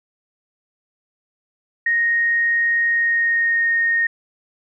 sine tone with pitch glide, 1864.7 to 1850.8 Hz, A#6 to A#6, 0 to -13 cents, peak -15 dBFS, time 1.86-4.07 s, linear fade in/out 5 ms, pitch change -13 cents, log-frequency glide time 2.88-3.71 s, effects none

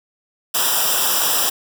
white noise with comb filter, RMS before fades -18 dBFS, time 0.54-1.5 s, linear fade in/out 10 ms, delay 0.46 ms, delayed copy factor -0.95, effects none

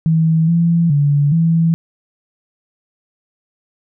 sine tone with pitch steps, 161.3 / 168.6 / 144.1 / 164.9 Hz, E3 / E3 / D3 / E3, -37 / +39 / -33 / +1 cents, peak -10 dBFS, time 0.06-1.74 s, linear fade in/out 0 ms, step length 420 ms, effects none

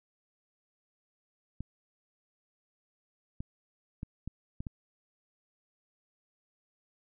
clicks, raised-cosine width 5 ms, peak -25 dBFS, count 6, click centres 1.606 / 3.405 / 4.031 / 4.276 / 4.605 / 4.668 s, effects none

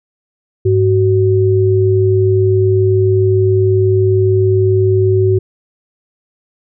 sine tone pair together, 102.64 / 375.2 Hz, G#2 / F#4, -20 / +24 cents, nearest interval octave + minor seventh, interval 2244 cents, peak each -11 dBFS, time 0.65-5.39 s, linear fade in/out 10 ms, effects none

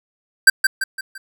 square tone with echo, 1568 Hz, G6, in tune, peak -5 dBFS, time 0.47-0.5 s, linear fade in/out 5 ms, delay 170 ms, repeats 4, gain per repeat -7 dB, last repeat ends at 1.18 s, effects none

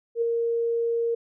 sine tone with ADSR envelope, 465 Hz, A#4, 4 cents flat, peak -19 dBFS, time 0.15-1.15 s, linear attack 69 ms, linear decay 5 ms, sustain -3 dB, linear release 8 ms, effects none

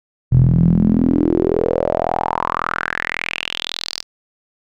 sawtooth tone with band-pass filter sweep, 41.83 Hz, E1, 26 cents sharp, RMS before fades -17 dBFS, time 0.31-4.03 s, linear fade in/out 20 ms, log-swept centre 120 to 5100 Hz, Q 5.6, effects none

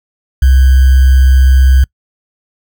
sine tone with sample-and-hold, 65.41 Hz, C2, in tune, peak -3 dBFS, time 0.42-1.84 s, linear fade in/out 5 ms, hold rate 1575 Hz, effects noise-tail reverb RT60 0.1 s tail -26 dB re dry

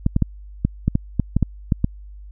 clicks, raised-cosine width 5 ms, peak -4 dBFS, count 11, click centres 0.064 / 0.164 / 0.223 / 0.65 / 0.88 / 0.954 / 1.197 / 1.366 / 1.427 / 1.722 / 1.844 s, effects added 50 Hz sine -36 dBFS peak until 2.31 s

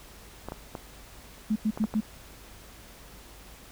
clicks, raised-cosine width 1 ms, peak -21 dBFS, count 6, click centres 0.486 / 0.521 / 0.752 / 1.775 / 1.84 / 1.94 s
sine tone bursts, 215.3 Hz, A3, 37 cents flat, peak -22 dBFS, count 4, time 1.5-2.007 s, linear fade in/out 10 ms, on 60 ms, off 89 ms
effects added 50 Hz sine -52 dBFS peak until 3.71 s + pink hiss -50 dBFS RMS until 3.71 s

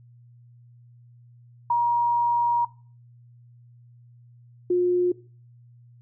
sine tone pair in turn, 950 / 357.1 Hz, A#5 / F4, +33 / +39 cents, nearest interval octave + perfect fourth, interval 1694 cents, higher first, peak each -18 dBFS, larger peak neither, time 1.7-2.65 / 4.7-5.12 s, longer first, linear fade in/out 5 ms, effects noise-tail reverb RT60 0.4 s tail -20 dB re dry + added 120 Hz sine -49 dBFS peak until 6.01 s

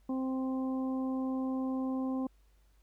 harmonic tone, 261.6 Hz, C4, in tune, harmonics 1 / 2 / 3 / 4, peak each -31 / -42 / -46 / -47 dBFS, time 0.09-2.27 s, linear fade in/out 5 ms, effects added 50 Hz sine -62 dBFS peak until 2.82 s + pink hiss -74 dBFS RMS until 2.82 s

